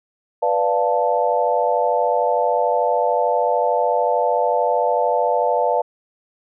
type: chord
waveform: sine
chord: B half-diminished seventh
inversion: none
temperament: equal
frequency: 493.9 / 587.3 / 698.5 / 880 Hz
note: B4 / D5 / F5 / A5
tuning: 0 / 0 / 0 / 0 cents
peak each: -21 dBFS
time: 0.42-5.82 s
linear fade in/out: 10 ms
effects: none